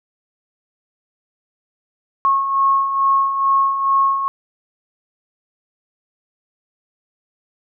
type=beating tone pair; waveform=sine; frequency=1090 / 1092.3 Hz; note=C#6 / C#6; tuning=-29 / -26 cents; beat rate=2.3 Hz; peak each=-22 / -14 dBFS; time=2.25-4.28 s; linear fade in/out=0 ms; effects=none